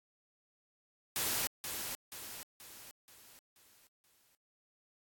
white noise with echo, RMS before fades -34 dBFS, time 1.16-1.47 s, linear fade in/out 0 ms, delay 480 ms, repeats 6, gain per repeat -6 dB, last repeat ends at 4.35 s, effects AAC 64 kbps

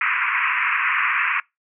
white band-pass noise, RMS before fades -21 dBFS, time 0.01-1.4 s, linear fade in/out 2 ms, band 1000 to 2600 Hz, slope 96 dB/octave, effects noise-tail reverb RT60 0.2 s tail -24 dB re dry

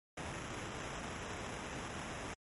pink noise with sample-and-hold, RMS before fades -43 dBFS, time 0.17-2.34 s, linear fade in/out 5 ms, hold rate 4410 Hz, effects high-pass 60 Hz 12 dB/octave + MP3 48 kbps

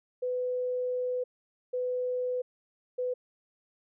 sine tone bursts at uneven times, 500 Hz, B4, 21 cents sharp, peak -28 dBFS, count 3, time 0.22-1.24 / 1.73-2.42 / 2.98-3.14 s, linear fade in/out 10 ms, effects none

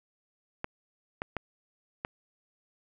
clicks, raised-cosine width 0.5 ms, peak -17 dBFS, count 4, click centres 0.644 / 1.219 / 1.367 / 2.049 s, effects none

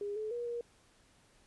sine tone with pitch steps, 408.2 / 431.1 / 478.4 / 474.2 Hz, G#4 / A4 / A#4 / A#4, -30 / -35 / +45 / +30 cents, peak -35 dBFS, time 0.01-0.61 s, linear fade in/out 2 ms, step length 150 ms, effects pink hiss -66 dBFS RMS until 1.46 s + resampled to 24000 Hz

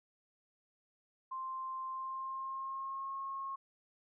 sine tone with pitch glide, 1050 to 1084.5 Hz, C6 to C#6, +6 to -38 cents, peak -38 dBFS, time 1.31-3.56 s, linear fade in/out 10 ms, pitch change +56 cents, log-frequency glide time 1.91-3.14 s, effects none

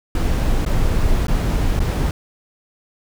brown noise with dropouts, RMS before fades -17 dBFS, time 0.15-2.11 s, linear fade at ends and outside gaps 2 ms, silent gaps 0.651-0.662 / 1.269-1.282 / 1.793-1.802 s, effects none

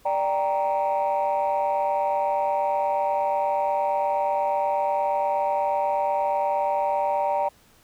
sine chord, G minor, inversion second, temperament equal, 587.3 / 784 / 932.3 Hz, D5 / G5 / Bb5, 0 / 0 / 0 cents, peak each -24 dBFS, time 0.05-7.49 s, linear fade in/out 10 ms, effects tanh soft clip ceiling -16 dBFS + pink hiss -57 dBFS RMS until 7.83 s

